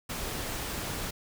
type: noise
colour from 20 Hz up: pink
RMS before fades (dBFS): -35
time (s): 0.09-1.11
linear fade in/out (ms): 10
effects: none